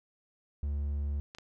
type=tone; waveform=triangle; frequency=72 Hz; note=D2; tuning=34 cents flat; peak=-28 dBFS; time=0.63-1.2 s; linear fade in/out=0 ms
type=clicks; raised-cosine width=0.2 ms; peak=-28 dBFS; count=2; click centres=1.349 / 1.385 s
effects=none

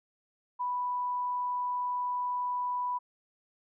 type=tone; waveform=sine; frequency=987.8 Hz; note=B5; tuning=in tune; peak=-29 dBFS; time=0.59-2.99 s; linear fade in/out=20 ms; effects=none

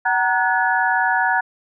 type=tone cluster; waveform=sine; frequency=754 / 934 / 1464 / 1702 Hz; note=F#5 / A#5 / F#6 / G#6; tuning=+32 / +3 / -19 / +42 cents; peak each=-21 dBFS; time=0.05-1.41 s; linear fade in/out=10 ms; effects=none

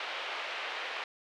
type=band-pass noise; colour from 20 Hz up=white; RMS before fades=-38 dBFS; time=0-1.04 s; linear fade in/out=2 ms; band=460 to 3200 Hz; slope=24 dB/octave; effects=none

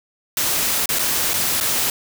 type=noise with dropouts; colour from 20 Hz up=white; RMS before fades=-20 dBFS; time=0.37-1.9 s; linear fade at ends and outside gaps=2 ms; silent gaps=0.858-0.89 / 0.988-0.992 / 1.335-1.339 / 1.602-1.609 s; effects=none

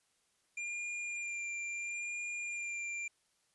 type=tone with vibrato; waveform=square; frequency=2395 Hz; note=D7; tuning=33 cents sharp; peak=-38 dBFS; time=0.57-3.08 s; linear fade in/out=5 ms; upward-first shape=sine; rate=0.74 Hz; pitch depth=15 cents each way; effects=white hiss -75 dBFS RMS until 3.54 s + resampled to 24000 Hz

